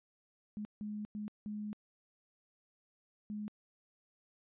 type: tone bursts at uneven times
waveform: sine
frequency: 210 Hz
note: G#3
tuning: 19 cents sharp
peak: -38 dBFS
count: 5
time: 0.57-0.65 / 0.81-1.05 / 1.15-1.28 / 1.46-1.73 / 3.3-3.48 s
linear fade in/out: 0 ms
effects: resampled to 8000 Hz